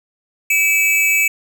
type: tone pair together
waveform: square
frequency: 2294 / 2602 Hz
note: D7 / E7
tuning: -41 / -23 cents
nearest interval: major second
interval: 218 cents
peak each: -16 dBFS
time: 0.5-1.28 s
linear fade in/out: 5 ms
effects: none